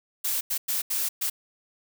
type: noise bursts at uneven times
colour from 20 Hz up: blue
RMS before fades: -27 dBFS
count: 5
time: 0.24-0.41 / 0.5-0.58 / 0.68-0.82 / 0.9-1.09 / 1.21-1.3 s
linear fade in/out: 10 ms
effects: none